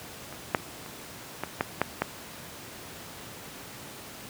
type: clicks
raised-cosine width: 0.5 ms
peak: -26 / -6 / -28 / -14 / -9 / -7 / -9 dBFS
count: 7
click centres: 0.326 / 0.548 / 0.862 / 1.436 / 1.609 / 1.816 / 2.02 s
effects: pink hiss -43 dBFS RMS until 4.29 s + high-pass 100 Hz 12 dB/octave